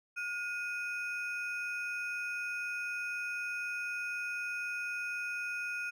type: ring-modulated tone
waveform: triangle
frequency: 1965 Hz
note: B6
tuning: 9 cents flat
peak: -30 dBFS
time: 0.16-5.91 s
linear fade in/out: 20 ms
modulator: 533 Hz
effects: none